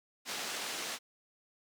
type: band-pass noise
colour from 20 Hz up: white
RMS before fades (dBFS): -39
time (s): 0.25-0.99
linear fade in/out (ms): 50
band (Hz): 240 to 5800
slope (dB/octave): 12
effects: none